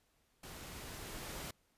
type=noise with level ramp; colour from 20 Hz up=pink; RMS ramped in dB=-50 to -44 dBFS; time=0.43-1.51 s; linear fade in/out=5 ms; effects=pink hiss -75 dBFS RMS until 1.77 s + resampled to 32000 Hz